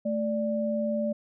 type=tone pair together; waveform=sine; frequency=220 / 587.3 Hz; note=A3 / D5; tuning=0 / 0 cents; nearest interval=octave + perfect fourth; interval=1700 cents; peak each=-28 dBFS; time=0.05-1.13 s; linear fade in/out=10 ms; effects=none